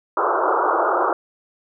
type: band-pass noise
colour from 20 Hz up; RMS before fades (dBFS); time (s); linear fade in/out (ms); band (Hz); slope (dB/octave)
white; -19; 0.17-1.13; 2; 330 to 1400; 96
effects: none